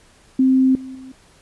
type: tone with level steps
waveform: sine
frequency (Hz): 261.6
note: C4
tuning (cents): 0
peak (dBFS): -11 / -30 / -34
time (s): 0.39-1.12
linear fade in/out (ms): 5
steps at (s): 0.75 / 0.95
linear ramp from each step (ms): 2
effects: pink hiss -52 dBFS RMS until 1.41 s + resampled to 24000 Hz